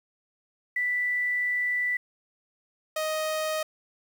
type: tone pair in turn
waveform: sine / sawtooth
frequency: 1975.5 / 624.6 Hz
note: B6 / D#5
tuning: 0 / +7 cents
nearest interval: octave + minor sixth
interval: 1993 cents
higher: first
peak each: -24 / -23 dBFS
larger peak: second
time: 0.76-1.97 / 2.96-3.63 s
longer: first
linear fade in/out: 5 ms
effects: 9-bit